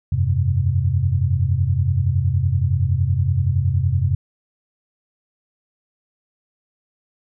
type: chord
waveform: sine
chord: F suspended second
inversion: none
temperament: equal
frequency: 87.31 / 98 / 130.81 Hz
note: F2 / G2 / C3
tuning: 0 / 0 / 0 cents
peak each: -20 dBFS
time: 0.12-4.15 s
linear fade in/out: 5 ms
effects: none